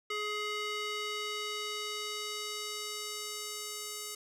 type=tone with band-pass filter sweep; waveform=square; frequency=420 Hz; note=G#4; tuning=19 cents sharp; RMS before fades=-38 dBFS; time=0.1-4.15 s; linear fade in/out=5 ms; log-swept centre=2300 to 8300 Hz; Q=0.91; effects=none